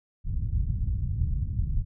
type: low-pass noise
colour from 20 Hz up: white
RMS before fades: -27 dBFS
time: 0.24-1.85 s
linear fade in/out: 50 ms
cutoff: 110 Hz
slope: 24 dB/octave
effects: none